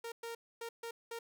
sawtooth tone bursts at uneven times, 463.3 Hz, A#4, 11 cents flat, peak -37 dBFS, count 5, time 0.04-0.12 / 0.23-0.35 / 0.61-0.69 / 0.83-0.91 / 1.11-1.19 s, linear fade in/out 5 ms, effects none

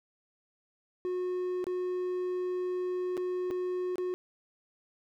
triangle tone with dropouts, 363.5 Hz, F#4, 31 cents flat, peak -28 dBFS, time 1.05-4.14 s, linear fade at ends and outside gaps 0 ms, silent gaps 1.642-1.668 / 3.169-3.176 / 3.504-3.51 / 3.957-3.982 s, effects none

